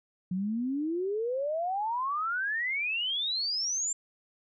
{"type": "exponential sweep", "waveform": "sine", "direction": "up", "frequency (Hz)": [177.3, 7400], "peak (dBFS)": -28, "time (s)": [0.31, 3.93], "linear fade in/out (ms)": 5, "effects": []}